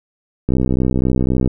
click train, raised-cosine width 3 ms, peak -4 dBFS, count 64, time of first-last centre 0.49-1.476 s, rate 63.9 Hz, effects none

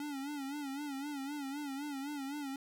square tone with vibrato, 282.2 Hz, C#4, 31 cents sharp, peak -39 dBFS, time 0-2.56 s, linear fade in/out 2 ms, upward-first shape sine, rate 3.9 Hz, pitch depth 91 cents each way, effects none

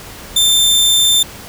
sawtooth tone, 3573 Hz, A7, 26 cents sharp, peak -6 dBFS, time 0.36-1.23 s, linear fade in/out 5 ms, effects pink hiss -33 dBFS RMS until 1.48 s

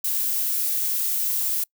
violet noise, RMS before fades -24 dBFS, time 0.04-1.64 s, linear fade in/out 5 ms, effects noise-tail reverb RT60 0.1 s tail -26 dB re dry

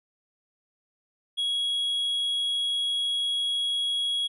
triangle tone, 3322 Hz, G#7, in tune, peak -23 dBFS, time 1.37-4.28 s, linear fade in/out 20 ms, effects resampled to 24000 Hz

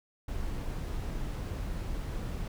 brown noise, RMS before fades -35 dBFS, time 0.28-2.48 s, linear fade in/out 5 ms, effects none

